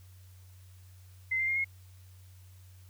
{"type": "tone with pitch steps", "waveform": "sine", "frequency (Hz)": [2063, 2094, 2126, 2158], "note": ["C7", "C7", "C7", "C#7"], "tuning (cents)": [-25, 1, 27, -47], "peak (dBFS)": -27, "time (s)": [1.31, 1.646], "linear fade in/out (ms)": 10, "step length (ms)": 84, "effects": ["added 92 Hz sine -51 dBFS peak until 2.89 s", "white hiss -64 dBFS RMS until 2.89 s"]}